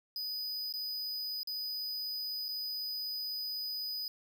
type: tone with dropouts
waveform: square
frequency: 4978 Hz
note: D#8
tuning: in tune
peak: -36 dBFS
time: 0.16-4.08 s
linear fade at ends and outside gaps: 1 ms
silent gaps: 0.725-0.738 / 1.432-1.473 / 2.483-2.488 s
effects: none